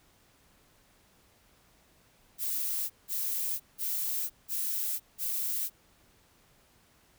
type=noise bursts; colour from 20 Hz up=violet; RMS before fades=-32 dBFS; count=5; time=2.38-5.7 s; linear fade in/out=50 ms; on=520 ms; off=180 ms; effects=pink hiss -64 dBFS RMS until 7.18 s